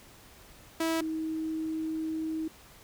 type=tone pair in turn; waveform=sawtooth / sine; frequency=325.8 / 317.8 Hz; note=E4 / D#4; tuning=-20 / +37 cents; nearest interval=unison; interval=43 cents; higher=first; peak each=-23 / -30 dBFS; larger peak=first; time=0.8-1.01 / 1.01-2.48 s; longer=second; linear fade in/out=5 ms; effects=pink hiss -54 dBFS RMS until 2.83 s